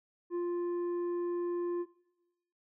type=tone with tanh clipping; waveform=triangle; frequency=349.2 Hz; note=F4; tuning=in tune; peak=-32 dBFS; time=0.3-1.86 s; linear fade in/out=50 ms; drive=10 dB; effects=noise-tail reverb RT60 0.9 s tail -18 dB re dry